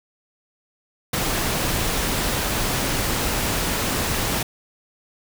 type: noise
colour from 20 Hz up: pink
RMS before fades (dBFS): -23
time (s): 1.13-4.43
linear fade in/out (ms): 5
effects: none